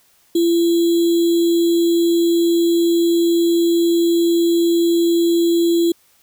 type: tone with sample-and-hold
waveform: sine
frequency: 338.9 Hz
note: E4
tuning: 48 cents sharp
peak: -12 dBFS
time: 0.35-5.92 s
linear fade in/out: 5 ms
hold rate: 3675 Hz
effects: white hiss -56 dBFS RMS until 6.22 s